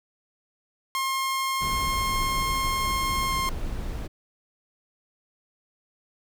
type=tone with pitch glide; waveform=sawtooth; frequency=1068 to 1061.8 Hz; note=C6 to C6; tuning=+35 to +25 cents; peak=-21 dBFS; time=0.95-3.49 s; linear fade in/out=0 ms; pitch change=-10 cents; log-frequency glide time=3.27-3.33 s
type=noise; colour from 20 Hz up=brown; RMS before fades=-31 dBFS; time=1.6-4.08 s; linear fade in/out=20 ms
effects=none